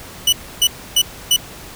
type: tone bursts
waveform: sawtooth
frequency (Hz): 2960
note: F#7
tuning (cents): 0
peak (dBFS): -7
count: 4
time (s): 0.27-1.364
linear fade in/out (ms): 5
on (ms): 56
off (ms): 290
effects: pink hiss -36 dBFS RMS until 1.75 s